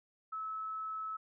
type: tone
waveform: sine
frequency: 1299 Hz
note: E6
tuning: 26 cents flat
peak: -37 dBFS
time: 0.32-1.17 s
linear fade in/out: 10 ms
effects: none